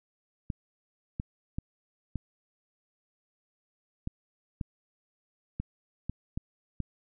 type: clicks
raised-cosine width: 5 ms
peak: -20 dBFS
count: 10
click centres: 0.502 / 1.199 / 1.585 / 2.157 / 4.074 / 4.612 / 5.6 / 6.096 / 6.375 / 6.803 s
effects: none